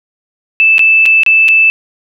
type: tone with dropouts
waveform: sine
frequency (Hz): 2635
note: E7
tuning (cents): -1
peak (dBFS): -4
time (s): 0.6-1.7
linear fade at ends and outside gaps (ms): 0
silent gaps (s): 0.782-0.793 / 1.056-1.061 / 1.234-1.263 / 1.483-1.487
effects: none